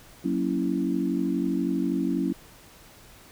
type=chord; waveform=sine; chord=F# dominant seventh; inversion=none; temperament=equal; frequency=185 / 233.1 / 277.2 / 329.6 Hz; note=F#3 / A#3 / C#4 / E4; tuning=0 / 0 / 0 / 0 cents; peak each=-29 / -31 / -27 / -29 dBFS; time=0.24-2.33 s; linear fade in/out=10 ms; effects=pink hiss -51 dBFS RMS until 3.31 s